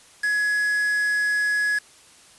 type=tone with quantisation; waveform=triangle; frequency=1682 Hz; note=G#6; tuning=22 cents sharp; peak=-18 dBFS; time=0.23-1.79 s; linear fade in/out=10 ms; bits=5; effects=white hiss -51 dBFS RMS until 2.38 s + resampled to 24000 Hz